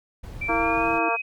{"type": "noise", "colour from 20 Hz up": "brown", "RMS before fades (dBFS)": -37, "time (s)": [0.23, 0.99], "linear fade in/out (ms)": 10}
{"type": "tone with pitch glide", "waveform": "sine", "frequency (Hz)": [2341, 2524], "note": ["D7", "D#7"], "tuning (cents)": [-6, 24], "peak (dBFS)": -26, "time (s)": [0.41, 1.22], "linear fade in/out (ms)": 10, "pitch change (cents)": 130, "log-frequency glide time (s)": [0.54, 0.91]}
{"type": "harmonic tone", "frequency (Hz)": 230, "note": "A#3", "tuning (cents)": -23, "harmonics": [2, 3, 4, 5, 6, 7], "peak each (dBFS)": [-30, -26, -28, -28, -33, -35], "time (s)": [0.48, 1.17], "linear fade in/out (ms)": 20}
{"type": "tone with vibrato", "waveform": "sine", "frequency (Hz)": 327.3, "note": "E4", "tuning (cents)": -12, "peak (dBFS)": -27, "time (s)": [0.49, 1.09], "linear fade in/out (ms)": 5, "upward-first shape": "triangle", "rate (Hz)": 3, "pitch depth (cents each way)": 11}
{"effects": []}